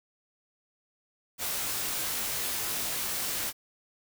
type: noise with comb filter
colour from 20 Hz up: white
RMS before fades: -32 dBFS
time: 1.38-3.53 s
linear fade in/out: 50 ms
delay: 20 ms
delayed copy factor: -0.6
effects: none